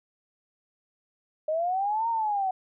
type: linear two-way sweep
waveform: sine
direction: up then down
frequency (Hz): 608 to 932.3 to 741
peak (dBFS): -24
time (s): 1.48-2.51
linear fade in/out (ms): 5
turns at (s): 2.09
effects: none

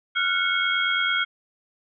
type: tone cluster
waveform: sine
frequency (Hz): 1386 / 1475 / 2194 / 3267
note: F6 / F#6 / C#7 / G#7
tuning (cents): -14 / -6 / -18 / -29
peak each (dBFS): -26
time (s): 0.15-1.25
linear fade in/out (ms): 20
effects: none

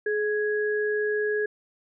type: tone pair together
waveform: sine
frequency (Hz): 422.8 / 1663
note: G#4 / G#6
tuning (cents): +31 / +2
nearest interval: 2 octaves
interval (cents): 2371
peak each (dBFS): -24 / -29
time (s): 0.06-1.46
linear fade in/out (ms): 5
effects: none

